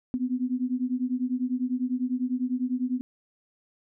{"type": "beating tone pair", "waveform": "sine", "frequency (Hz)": [246.9, 256.9], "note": ["B3", "C4"], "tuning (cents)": [0, -32], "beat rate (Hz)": 10, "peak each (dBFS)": -28, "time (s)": [0.14, 3.01], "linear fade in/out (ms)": 0, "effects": []}